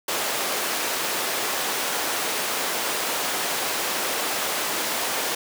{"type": "high-pass noise", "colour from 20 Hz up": "pink", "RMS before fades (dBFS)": -26, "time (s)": [0.08, 5.35], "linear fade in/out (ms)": 5, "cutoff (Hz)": 450, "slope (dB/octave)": 12, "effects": []}